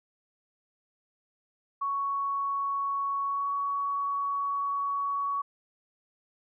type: tone with pitch glide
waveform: sine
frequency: 1113 to 1122.7 Hz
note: C#6 to C#6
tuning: +7 to +22 cents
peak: -27 dBFS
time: 1.81-5.42 s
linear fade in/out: 10 ms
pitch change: +15 cents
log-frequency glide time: 3.26-3.49 s
effects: none